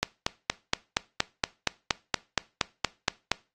click train, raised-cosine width 0.2 ms, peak -5 dBFS, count 15, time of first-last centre 0.03-3.316 s, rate 4.26 Hz, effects noise-tail reverb RT60 0.3 s tail -21 dB re dry + AAC 32 kbps

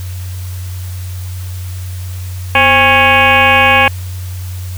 sine tone with frequency modulation, 1661.2 Hz, G#6, in tune, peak -5 dBFS, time 2.55-3.88 s, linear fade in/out 2 ms, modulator 283 Hz, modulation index 4, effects added 91 Hz sine -20 dBFS peak until 4.77 s + white hiss -35 dBFS RMS until 4.77 s

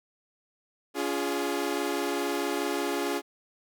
sawtooth chord, Db major, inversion none, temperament equal with one note detuned, 284.3 / 349.2 / 415.3 Hz, Db4 / F4 / Ab4, +44 / 0 / 0 cents, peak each -28 dBFS, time 0.94-3.22 s, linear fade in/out 50 ms, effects none

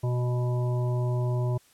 harmonic tone, 123.3 Hz, B2, 2 cents flat, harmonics 1 / 3 / 5 / 7 / 8, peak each -24 / -35 / -37 / -45 / -42 dBFS, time 0.03-1.58 s, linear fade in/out 10 ms, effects white hiss -60 dBFS RMS until 1.73 s + low-pass 12000 Hz 12 dB/octave

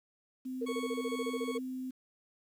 sine tone, 257.7 Hz, C4, 26 cents flat, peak -36 dBFS, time 0.45-1.91 s, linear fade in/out 10 ms
sine tone bursts, 460.6 Hz, A#4, 21 cents flat, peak -32 dBFS, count 14, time 0.61-1.591 s, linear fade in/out 10 ms, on 45 ms, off 27 ms
20% pulse tone with tremolo, 1108.7 Hz, C#6, in tune, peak -35 dBFS, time 0.66-1.58 s, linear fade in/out 10 ms, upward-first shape triangle, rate 2.3 Hz, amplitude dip 30%
effects low-pass 12000 Hz 12 dB/octave + 10-bit

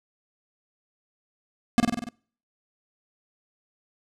square tone with echo, 236.2 Hz, A#3, 23 cents sharp, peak -15 dBFS, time 1.78-1.8 s, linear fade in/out 0 ms, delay 48 ms, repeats 6, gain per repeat -3 dB, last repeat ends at 2.088 s, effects noise-tail reverb RT60 0.5 s tail -25 dB re dry + low-pass 9000 Hz 12 dB/octave

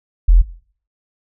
sine tone, 42.42 Hz, F1, 50 cents flat, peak -5 dBFS, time 0.28-0.42 s, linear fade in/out 10 ms, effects noise-tail reverb RT60 0.5 s tail -17 dB re dry

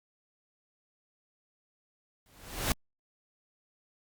pink noise with exponential growth, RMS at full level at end -26 dBFS, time 2.26-2.72 s, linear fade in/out 1 ms, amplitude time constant 100 ms, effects Opus 48 kbps

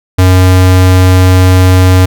square tone, 92.3 Hz, F#2, 4 cents flat, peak -3 dBFS, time 0.18-2.06 s, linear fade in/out 10 ms, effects none

